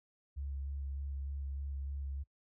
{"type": "tone with vibrato", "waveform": "sine", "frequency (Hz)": 69.3, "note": "C#2", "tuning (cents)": 0, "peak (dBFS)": -37, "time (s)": [0.36, 2.24], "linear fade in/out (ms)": 20, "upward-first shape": "square", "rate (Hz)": 3.3, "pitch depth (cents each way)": 15, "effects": ["noise-tail reverb RT60 0.1 s tail -24 dB re dry"]}